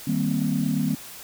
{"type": "chord", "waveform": "sine", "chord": "C minor seventh", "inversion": "first", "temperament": "equal", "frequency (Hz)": [155.56, 196, 233.1, 261.6], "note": ["Eb3", "G3", "Bb3", "C4"], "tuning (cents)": [0, 0, 0, 0], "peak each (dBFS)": -26, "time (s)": [0.07, 0.95], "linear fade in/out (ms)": 5, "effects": ["tanh soft clip ceiling -13 dBFS", "white hiss -41 dBFS RMS until 1.23 s"]}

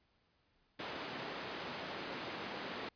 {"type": "band-pass noise", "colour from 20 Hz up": "pink", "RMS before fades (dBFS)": -44, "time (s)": [0.79, 2.89], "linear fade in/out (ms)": 5, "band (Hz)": [240, 4100], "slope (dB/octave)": 12, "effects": ["pink hiss -75 dBFS RMS until 2.95 s", "resampled to 11025 Hz"]}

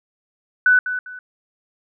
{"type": "tone with echo", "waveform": "sine", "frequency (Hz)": 1494, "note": "F#6", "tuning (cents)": 16, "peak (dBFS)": -10, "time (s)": [0.66, 0.79], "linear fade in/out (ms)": 2, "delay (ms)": 200, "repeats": 2, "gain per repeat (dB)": -11, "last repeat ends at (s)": 1.19, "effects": []}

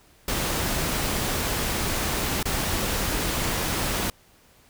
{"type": "noise with dropouts", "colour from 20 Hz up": "pink", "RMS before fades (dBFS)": -26, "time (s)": [0.28, 4.1], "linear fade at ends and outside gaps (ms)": 2, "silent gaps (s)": [2.429, 2.455], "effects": ["pink hiss -57 dBFS RMS until 4.69 s"]}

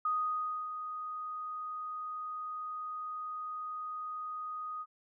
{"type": "tone with ADSR envelope", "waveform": "sine", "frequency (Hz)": 1244.5, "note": "D#6", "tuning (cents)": 0, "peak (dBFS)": -28, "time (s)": [0.05, 4.86], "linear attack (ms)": 4, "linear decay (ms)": 630, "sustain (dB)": -9, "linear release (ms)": 48, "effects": []}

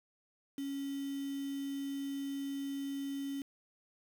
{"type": "tone with quantisation", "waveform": "sine", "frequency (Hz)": 277.2, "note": "C#4", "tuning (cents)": 0, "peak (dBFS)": -36, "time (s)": [0.58, 3.42], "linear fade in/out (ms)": 2, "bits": 8, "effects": []}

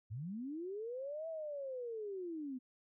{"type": "linear two-way sweep", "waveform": "sine", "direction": "up then down", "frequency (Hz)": [94.8, 659.3, 246.4], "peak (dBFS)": -40, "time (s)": [0.1, 2.59], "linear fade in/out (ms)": 20, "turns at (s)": 1.28, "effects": []}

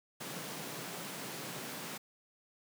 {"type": "high-pass noise", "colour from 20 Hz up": "pink", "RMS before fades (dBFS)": -43, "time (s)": [0.2, 1.98], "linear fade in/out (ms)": 10, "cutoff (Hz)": 130, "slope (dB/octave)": 48, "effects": []}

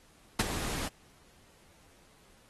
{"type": "noise with ADSR envelope", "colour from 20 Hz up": "pink", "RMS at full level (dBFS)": -24, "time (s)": [0.39, 0.88], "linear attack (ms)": 7, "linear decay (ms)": 24, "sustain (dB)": -12, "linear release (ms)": 4, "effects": ["pink hiss -62 dBFS RMS until 2.49 s", "AAC 32 kbps"]}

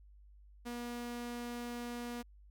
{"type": "tone", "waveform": "sawtooth", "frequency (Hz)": 240.1, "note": "B3", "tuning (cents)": -49, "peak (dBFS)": -36, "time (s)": [0.65, 2.23], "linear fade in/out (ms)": 20, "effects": ["added 50 Hz sine -56 dBFS peak until 2.5 s"]}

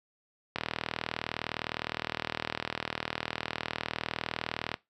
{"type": "click train", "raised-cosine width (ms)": 0.3, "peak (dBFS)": -14, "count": 167, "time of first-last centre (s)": [0.56, 4.741], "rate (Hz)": 39.7, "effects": ["noise-tail reverb RT60 0.2 s tail -20 dB re dry", "high-pass 80 Hz 12 dB/octave"]}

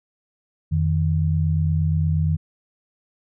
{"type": "tone pair together", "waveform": "sine", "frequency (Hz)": [87.38, 155.9], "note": ["F2", "D#3"], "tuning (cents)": [1, 4], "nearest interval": "minor seventh", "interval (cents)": 1003, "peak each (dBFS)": -20, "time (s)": [0.71, 2.37], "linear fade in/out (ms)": 20, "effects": []}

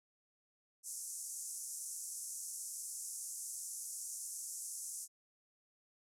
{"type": "band-pass noise", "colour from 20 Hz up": "white", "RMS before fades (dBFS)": -45, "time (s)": [0.83, 5.08], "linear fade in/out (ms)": 50, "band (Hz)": [5900, 11000], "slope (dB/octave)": 48, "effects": []}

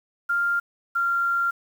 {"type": "tone pair in turn", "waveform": "sine", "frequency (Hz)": [1396.9, 1384], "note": ["F6", "F6"], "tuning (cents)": [0, -16], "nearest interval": "unison", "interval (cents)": 16, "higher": "first", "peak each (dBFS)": -20, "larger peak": "neither", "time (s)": [[0.29, 0.6], [0.95, 1.51]], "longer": "second", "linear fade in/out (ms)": 10, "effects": ["8-bit"]}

